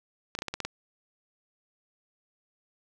clicks, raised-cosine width 0.2 ms, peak -15 dBFS, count 7, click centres 0.351 / 0.389 / 0.421 / 0.483 / 0.54 / 0.603 / 0.65 s, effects none

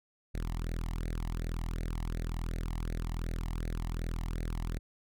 sawtooth tone with flanger, 41.2 Hz, E1, in tune, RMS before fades -35 dBFS, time 0.34-4.79 s, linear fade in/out 10 ms, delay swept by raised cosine 0.47 to 1.03 ms, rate 2.7 Hz, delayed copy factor +0.95, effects none

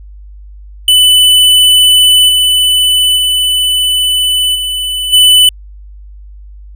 square tone with level steps, 2995 Hz, F#7, 20 cents sharp, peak -4 / -7 / -9 / -14 / -3 dBFS, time 0.88-5.49 s, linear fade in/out 2 ms, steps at 2.28 / 3.16 / 4.54 / 5.12 s, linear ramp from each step 20 ms, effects added 50 Hz sine -29 dBFS peak until 6.75 s

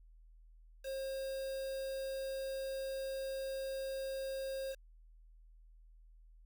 triangle tone with quantisation, 536 Hz, C5, 42 cents sharp, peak -36 dBFS, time 0.83-4.76 s, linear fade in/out 50 ms, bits 8, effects added 40 Hz sine -57 dBFS peak until 6.45 s

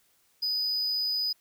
triangle tone, 4978 Hz, D#8, in tune, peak -25 dBFS, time 0.42-1.33 s, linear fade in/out 10 ms, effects white hiss -67 dBFS RMS until 1.4 s

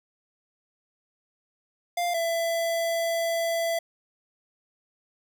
square tone pair in turn, 698 / 668.3 Hz, F5 / E5, -1 / +24 cents, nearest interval minor second, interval 75 cents, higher first, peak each -25 dBFS, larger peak neither, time 1.97-2.14 / 2.14-3.79 s, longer second, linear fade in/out 5 ms, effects none

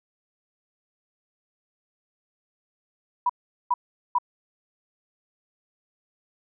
sine tone bursts, 981 Hz, B5, 12 cents flat, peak -18 dBFS, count 3, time 3.26-4.185 s, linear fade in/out 5 ms, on 35 ms, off 410 ms, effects none

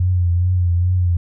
sine tone with vibrato, 89 Hz, F2, 33 cents sharp, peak -13 dBFS, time 0-1.17 s, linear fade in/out 5 ms, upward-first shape triangle, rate 2.4 Hz, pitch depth 59 cents each way, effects none

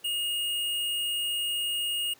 square tone, 2856 Hz, F7, 38 cents sharp, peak -28 dBFS, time 0.04-2.14 s, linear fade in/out 10 ms, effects pink hiss -57 dBFS RMS until 2.19 s + high-pass 200 Hz 12 dB/octave

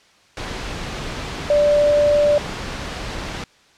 sine tone in noise, 587.3 Hz, D5, in tune, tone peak -12 dBFS, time 1.5-2.38 s, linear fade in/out 2 ms, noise pink, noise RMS -28 dBFS, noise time 0.37-3.44 s, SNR +13 dB, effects white hiss -53 dBFS RMS until 3.77 s + low-pass 5000 Hz 12 dB/octave

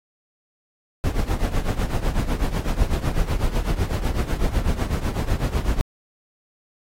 brown noise with tremolo, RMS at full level -18 dBFS, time 1.04-5.81 s, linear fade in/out 0 ms, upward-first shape triangle, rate 8 Hz, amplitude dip 85%, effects AAC 48 kbps

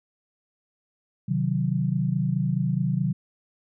sine chord, C diminished, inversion none, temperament equal, 130.81 / 155.56 / 185 Hz, C3 / Eb3 / Gb3, 0 / 0 / 0 cents, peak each -26 dBFS, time 1.28-3.13 s, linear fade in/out 10 ms, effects none

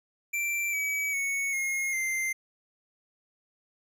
square tone with pitch steps, 2349 / 2281 / 2215 / 2150 / 2088 Hz, D7 / C#7 / C#7 / C7 / C7, 0 / +49 / -2 / +47 / -4 cents, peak -28 dBFS, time 0.33-2.33 s, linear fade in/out 10 ms, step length 400 ms, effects none

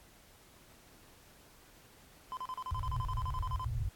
triangle tone bursts, 1024 Hz, C6, 38 cents flat, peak -35 dBFS, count 16, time 2.32-3.645 s, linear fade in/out 0 ms, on 50 ms, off 35 ms
white low-pass noise, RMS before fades -36 dBFS, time 2.71-3.89 s, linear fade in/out 5 ms, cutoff 130 Hz, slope 96 dB/octave
effects pink hiss -60 dBFS RMS until 3.95 s + AAC 64 kbps

